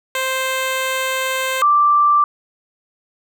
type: tone pair in turn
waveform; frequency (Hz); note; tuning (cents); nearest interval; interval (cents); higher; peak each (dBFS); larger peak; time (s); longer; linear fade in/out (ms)
10% pulse / sine; 523.3 / 1174.8; C5 / D6; 0 / 0; octave + major second; 1400; second; -10; neither; 0.15-1.62 / 1.62-2.24; first; 2
effects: none